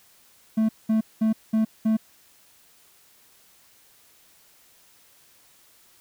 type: tone bursts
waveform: triangle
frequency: 220 Hz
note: A3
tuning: in tune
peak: -16 dBFS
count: 5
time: 0.57-1.97 s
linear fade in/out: 10 ms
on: 120 ms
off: 200 ms
effects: white hiss -57 dBFS RMS until 6 s